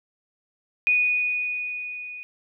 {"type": "tone with level ramp", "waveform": "sine", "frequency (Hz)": 2473, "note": "D#7", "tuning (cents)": -11, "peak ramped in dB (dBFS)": [-16, -35], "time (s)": [0.87, 2.23], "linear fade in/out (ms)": 0, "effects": []}